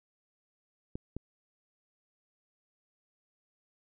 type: clicks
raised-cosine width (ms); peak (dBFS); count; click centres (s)
3; -24; 2; 0.955 / 1.166
effects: none